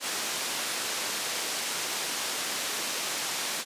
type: band-pass noise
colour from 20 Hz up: white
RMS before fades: -32 dBFS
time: 0-3.65 s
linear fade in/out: 50 ms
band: 230 to 7400 Hz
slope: 12 dB/octave
effects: resampled to 32000 Hz